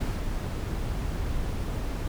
brown noise with ADSR envelope, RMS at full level -27 dBFS, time 0-2.08 s, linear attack 14 ms, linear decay 200 ms, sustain -3 dB, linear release 4 ms, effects none

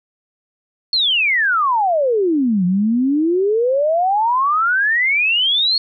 sine exponential two-way sweep, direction down then up, 4382 to 174.61 to 4382 Hz, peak -13 dBFS, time 0.93-5.78 s, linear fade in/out 2 ms, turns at 2.65 s, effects none

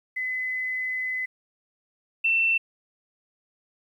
sine tone pair in turn, 2022 / 2686 Hz, B6 / E7, +40 / +32 cents, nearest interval perfect fourth, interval 492 cents, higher second, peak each -26 / -19 dBFS, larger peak second, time 0.16-1.26 / 2.24-2.58 s, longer first, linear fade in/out 10 ms, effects 10-bit

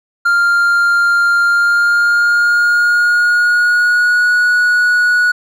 triangle tone with pitch glide, 1396.9 to 1462.1 Hz, F6 to F#6, 0 to -21 cents, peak -7 dBFS, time 0.25-5.32 s, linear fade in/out 10 ms, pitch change +79 cents, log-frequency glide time 1.45-4.37 s, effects none

